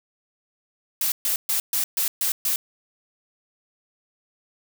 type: noise bursts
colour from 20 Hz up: blue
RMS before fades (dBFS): -23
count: 7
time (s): 1.01-2.56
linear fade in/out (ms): 2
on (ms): 110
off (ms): 130
effects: none